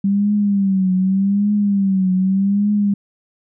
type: tone with vibrato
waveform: sine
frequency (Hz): 196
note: G3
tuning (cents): 0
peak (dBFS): -13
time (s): 0.04-2.94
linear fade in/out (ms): 5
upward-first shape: triangle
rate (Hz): 0.84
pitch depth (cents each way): 110
effects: none